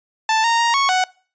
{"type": "tone with pitch steps", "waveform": "sawtooth", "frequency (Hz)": [882, 926, 934, 1106, 742], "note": ["A5", "A#5", "A#5", "C#6", "F#5"], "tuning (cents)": [4, -12, 3, -4, 5], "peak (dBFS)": -11, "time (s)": [0.29, 1.04], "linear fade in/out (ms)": 2, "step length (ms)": 150, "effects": ["noise-tail reverb RT60 0.4 s tail -23 dB re dry", "resampled to 16000 Hz"]}